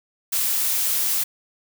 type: noise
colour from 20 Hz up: blue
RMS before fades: -22 dBFS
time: 0.32-1.24 s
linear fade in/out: 10 ms
effects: none